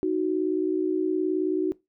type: tone pair together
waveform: sine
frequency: 311.9 / 370.9 Hz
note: D#4 / F#4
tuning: +4 / +4 cents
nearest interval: minor third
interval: 300 cents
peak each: -26 / -24 dBFS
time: 0.03-1.72 s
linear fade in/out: 0 ms
effects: noise-tail reverb RT60 0.2 s tail -21 dB re dry